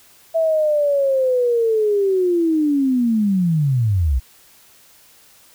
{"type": "linear sweep", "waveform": "sine", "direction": "down", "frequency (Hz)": [659.3, 58.1], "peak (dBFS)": -14, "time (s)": [0.34, 4.2], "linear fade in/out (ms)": 20, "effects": ["white hiss -50 dBFS RMS until 5.54 s"]}